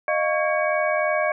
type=tone cluster; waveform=sine; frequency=615 / 698 / 1113 / 1637 / 2252 Hz; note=D#5 / F5 / C#6 / G#6 / C#7; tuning=-20 / -1 / +7 / -25 / +27 cents; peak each=-22 / -27 / -28 / -28 / -28 dBFS; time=0.08-1.32 s; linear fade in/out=2 ms; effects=none